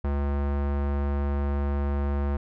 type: tone with low-pass filter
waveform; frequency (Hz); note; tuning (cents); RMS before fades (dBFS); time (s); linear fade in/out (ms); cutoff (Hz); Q
square; 70.9; C#2; +40; -26; 0.04-2.37; 5; 1300; 0.9
effects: none